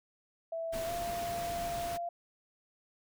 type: tone with pitch glide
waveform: sine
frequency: 659.3 to 689.3 Hz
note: E5 to F5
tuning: 0 to -23 cents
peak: -34 dBFS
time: 0.52-2.09 s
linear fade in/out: 5 ms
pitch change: +77 cents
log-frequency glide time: 0.85-0.91 s
type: noise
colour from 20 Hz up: pink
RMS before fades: -42 dBFS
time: 0.72-1.98 s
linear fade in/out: 20 ms
effects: none